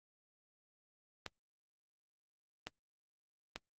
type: clicks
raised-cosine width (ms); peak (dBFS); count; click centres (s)
0.2; -23; 3; 1.263 / 2.67 / 3.56
effects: Opus 32 kbps